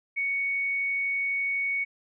sine tone, 2227 Hz, C#7, 7 cents sharp, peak -25 dBFS, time 0.16-1.85 s, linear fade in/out 20 ms, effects none

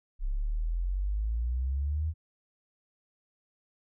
sine exponential sweep, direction up, 32.6 to 81.6 Hz, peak -27 dBFS, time 0.19-2.14 s, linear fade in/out 50 ms, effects none

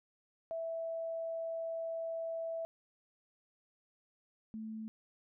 sine tone pair in turn, 658 / 219.6 Hz, E5 / A3, -3 / -3 cents, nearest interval octave + perfect fifth, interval 1900 cents, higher first, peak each -36 / -40 dBFS, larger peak first, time 0.51-2.65 / 4.54-4.88 s, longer first, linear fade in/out 0 ms, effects none

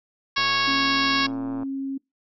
harmonic tone, 552 Hz, C#5, 7 cents flat, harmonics 2 / 3 / 4 / 5 / 6 / 7 / 8 / 9 / 10, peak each -25 / -27 / -28 / -29 / -30 / -30 / -31 / -32 / -32 dBFS, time 0.36-1.27 s, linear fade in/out 10 ms
click train, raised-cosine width 1 ms, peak -24 dBFS, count 145, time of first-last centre 0.38-1.632 s, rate 115 Hz
sine tone with pitch glide, 273.3 to 271.1 Hz, C#4 to C#4, -24 to -38 cents, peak -26 dBFS, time 0.67-1.98 s, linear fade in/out 10 ms, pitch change -14 cents, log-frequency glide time 0.8-1.24 s
effects noise-tail reverb RT60 0.2 s tail -24 dB re dry

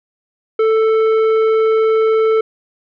triangle tone with tanh clipping, 441.6 Hz, A4, 6 cents sharp, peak -12 dBFS, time 0.59-2.41 s, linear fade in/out 5 ms, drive 14 dB, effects none

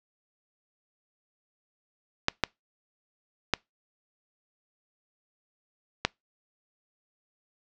clicks, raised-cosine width 0.2 ms, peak -4 dBFS, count 4, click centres 2.284 / 2.437 / 3.537 / 6.05 s, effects noise-tail reverb RT60 0.2 s tail -26 dB re dry + low-pass 5000 Hz 12 dB/octave

